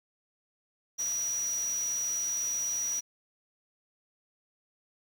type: tone in noise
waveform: sine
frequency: 5810 Hz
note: F#8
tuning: 32 cents flat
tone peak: -29 dBFS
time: 0.98-3.01 s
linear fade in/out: 20 ms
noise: white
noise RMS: -44 dBFS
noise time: 0.98-3.01 s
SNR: +12 dB
effects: none